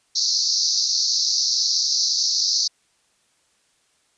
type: band-pass noise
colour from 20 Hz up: pink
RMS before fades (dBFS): -21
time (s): 0.15-2.68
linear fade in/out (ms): 10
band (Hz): 4200 to 6100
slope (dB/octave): 96
effects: white hiss -64 dBFS RMS until 4.17 s + resampled to 22050 Hz